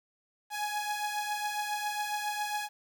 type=beating tone pair; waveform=sawtooth; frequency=834 / 841.3 Hz; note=G#5 / G#5; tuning=+7 / +22 cents; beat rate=7.3 Hz; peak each=-29 / -34 dBFS; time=0.5-2.69 s; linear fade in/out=50 ms; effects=10-bit